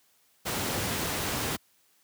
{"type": "noise", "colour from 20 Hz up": "pink", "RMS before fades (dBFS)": -30, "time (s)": [0.45, 1.57], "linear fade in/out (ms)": 20, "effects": ["white hiss -66 dBFS RMS until 2.03 s", "high-pass 80 Hz 12 dB/octave"]}